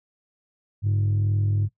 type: tone pair together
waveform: sine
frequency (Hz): 102.11 / 144.4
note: G#2 / D3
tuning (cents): -29 / -29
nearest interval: tritone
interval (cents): 600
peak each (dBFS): -18 / -28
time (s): 0.82-1.69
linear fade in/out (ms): 50
effects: noise-tail reverb RT60 0.1 s tail -17 dB re dry + tanh soft clip ceiling -17 dBFS

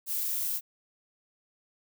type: noise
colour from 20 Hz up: violet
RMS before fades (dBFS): -31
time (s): 0.06-0.61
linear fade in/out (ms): 50
effects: none

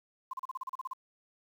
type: tone bursts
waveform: sine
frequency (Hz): 1043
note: C6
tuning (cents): -6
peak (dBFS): -34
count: 11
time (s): 0.31-0.934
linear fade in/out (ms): 5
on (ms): 24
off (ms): 36
effects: 10-bit

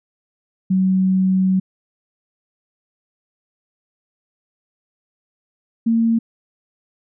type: tone pair in turn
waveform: sine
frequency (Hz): 188.1 / 228.3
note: F#3 / A#3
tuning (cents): +29 / -36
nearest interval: minor third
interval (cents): 335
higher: second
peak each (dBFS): -13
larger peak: neither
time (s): 0.7-1.6 / 5.86-6.19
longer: first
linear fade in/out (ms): 10
effects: none

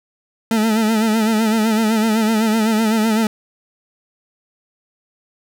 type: tone with vibrato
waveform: 40% pulse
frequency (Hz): 220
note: A3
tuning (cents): 0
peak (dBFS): -13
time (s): 0.51-3.27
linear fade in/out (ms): 2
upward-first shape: sine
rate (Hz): 7.9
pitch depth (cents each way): 63
effects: none

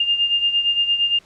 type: beating tone pair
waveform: sine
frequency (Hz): 2809 / 2817.7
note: F7 / F7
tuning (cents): +9 / +15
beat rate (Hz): 8.7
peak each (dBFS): -17 / -23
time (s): 0-1.19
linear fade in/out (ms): 5
effects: pink hiss -52 dBFS RMS until 1.25 s + low-pass 7000 Hz 12 dB/octave

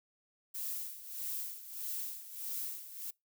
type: noise with tremolo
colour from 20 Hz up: violet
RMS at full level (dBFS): -38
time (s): 0.54-3.11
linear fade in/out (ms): 10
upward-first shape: sine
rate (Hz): 1.6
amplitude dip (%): 75
effects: noise-tail reverb RT60 0.2 s tail -25 dB re dry

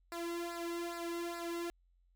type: tone with flanger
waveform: sawtooth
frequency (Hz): 341.5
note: F4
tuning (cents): -39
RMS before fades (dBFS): -40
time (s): 0.12-1.7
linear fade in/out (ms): 0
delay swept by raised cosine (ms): 0.31 to 1.71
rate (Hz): 2.4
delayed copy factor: -0.85
effects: added 44 Hz sine -67 dBFS peak until 2.15 s

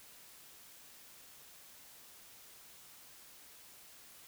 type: silence
effects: white hiss -57 dBFS RMS until 4.27 s

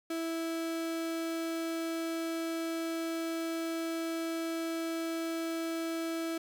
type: tone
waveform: 35% pulse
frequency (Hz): 328.7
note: E4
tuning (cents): -5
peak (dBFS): -31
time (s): 0.1-6.38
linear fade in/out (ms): 5
effects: none

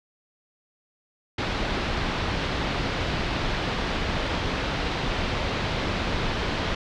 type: low-pass noise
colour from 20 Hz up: pink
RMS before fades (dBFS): -27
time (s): 1.38-6.75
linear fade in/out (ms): 5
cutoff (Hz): 4300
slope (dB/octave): 24
effects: none

